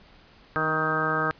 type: harmonic tone with a mistuned harmonic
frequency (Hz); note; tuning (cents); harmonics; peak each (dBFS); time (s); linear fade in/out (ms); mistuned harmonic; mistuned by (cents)
157.3; D#3; +19; 1 / 2 / 3 / 4 / 5 / 6 / 7 / 8 / 9 / 10; -33 / -34 / -32 / -34 / -36 / -36 / -35 / -27 / -39 / -28; 0.56-1.31; 0; 2; -22
effects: pink hiss -54 dBFS RMS until 1.39 s + resampled to 11025 Hz